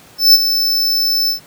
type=tone with ADSR envelope; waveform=square; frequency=5280 Hz; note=E8; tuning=2 cents sharp; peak=-3 dBFS; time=0.18-1.4 s; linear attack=160 ms; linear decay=31 ms; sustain=-10 dB; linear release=110 ms; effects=pink hiss -43 dBFS RMS until 1.46 s + high-pass 100 Hz 12 dB/octave